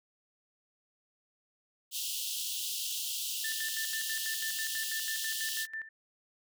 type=high-pass noise; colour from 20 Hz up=pink; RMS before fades=-36 dBFS; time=1.91-5.67 s; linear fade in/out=50 ms; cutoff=2800 Hz; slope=96 dB/octave
type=tone with tremolo; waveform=sine; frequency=1777 Hz; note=A6; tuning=17 cents sharp; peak=-35 dBFS; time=3.44-5.89 s; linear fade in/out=5 ms; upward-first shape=square; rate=6.1 Hz; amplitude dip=75%
effects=none